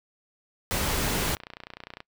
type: noise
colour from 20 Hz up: pink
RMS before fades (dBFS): -27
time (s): 0.71-1.35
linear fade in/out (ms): 0
type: click train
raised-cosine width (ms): 0.3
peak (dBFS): -23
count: 37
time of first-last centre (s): 0.8-2.004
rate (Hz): 29.9
effects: noise-tail reverb RT60 0.1 s tail -24 dB re dry